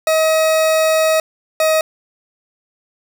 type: tone pair in turn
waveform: 40% pulse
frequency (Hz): 635 / 631.7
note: D#5 / D#5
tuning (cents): +35 / +26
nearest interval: unison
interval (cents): 9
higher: first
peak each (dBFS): -11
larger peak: neither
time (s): 0.07-1.2 / 1.6-1.81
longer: first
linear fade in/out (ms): 2
effects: none